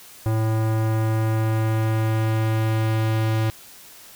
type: tone with low-pass filter sweep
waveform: square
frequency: 110.5 Hz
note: A2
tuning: 8 cents sharp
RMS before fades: -21 dBFS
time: 0.26-3.5 s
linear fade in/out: 0 ms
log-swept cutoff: 1200 to 4200 Hz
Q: 0.78
effects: white hiss -45 dBFS RMS until 4.15 s